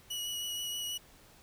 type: tone with vibrato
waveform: sawtooth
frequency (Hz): 2924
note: F#7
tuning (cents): -21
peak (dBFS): -32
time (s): 0.1-0.98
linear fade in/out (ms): 10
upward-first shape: triangle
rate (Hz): 6.3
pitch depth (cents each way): 17
effects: pink hiss -59 dBFS RMS until 1.42 s